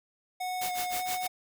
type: tone with vibrato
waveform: square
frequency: 730 Hz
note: F#5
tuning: 24 cents flat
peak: -32 dBFS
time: 0.4-1.28 s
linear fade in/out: 10 ms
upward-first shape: square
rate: 1.7 Hz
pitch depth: 11 cents each way
type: noise with tremolo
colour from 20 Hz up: white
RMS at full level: -34 dBFS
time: 0.61-1.27 s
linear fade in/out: 5 ms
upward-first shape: sine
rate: 6.4 Hz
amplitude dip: 95%
effects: none